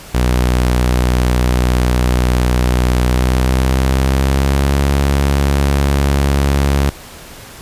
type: tone with pitch glide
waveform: sawtooth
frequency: 61.74 to 69.7 Hz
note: B1 to C#2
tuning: 0 to +10 cents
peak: -7 dBFS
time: 0.14-6.9 s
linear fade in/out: 10 ms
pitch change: +210 cents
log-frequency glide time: 3.01-4.76 s
effects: pink hiss -35 dBFS RMS until 7.61 s + resampled to 32000 Hz